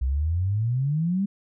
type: exponential sweep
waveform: sine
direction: up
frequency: 61.9 to 204.1 Hz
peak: -21 dBFS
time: 0.01-1.26 s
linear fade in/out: 10 ms
effects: none